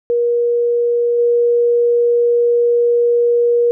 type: tone with level steps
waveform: sine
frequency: 476.2 Hz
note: A#4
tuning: 37 cents sharp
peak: -12 / -10 dBFS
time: 0.1-3.71 s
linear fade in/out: 0 ms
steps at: 1.18 s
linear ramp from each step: 10 ms
effects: none